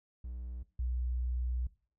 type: tone pair in turn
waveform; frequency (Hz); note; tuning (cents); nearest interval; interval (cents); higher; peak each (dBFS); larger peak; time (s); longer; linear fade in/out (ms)
triangle / sine; 61.1 / 61.52; B1 / B1; -18 / -6; unison; 12; second; -37 / -31; second; 0.24-0.63 / 0.79-1.67; second; 5
effects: noise-tail reverb RT60 0.4 s tail -19 dB re dry